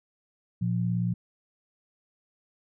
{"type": "tone pair together", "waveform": "sine", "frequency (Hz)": [117.33, 175.8], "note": ["A#2", "F3"], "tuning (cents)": [12, 12], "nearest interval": "perfect fifth", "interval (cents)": 700, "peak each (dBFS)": -27, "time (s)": [0.61, 1.14], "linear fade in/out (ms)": 10, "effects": []}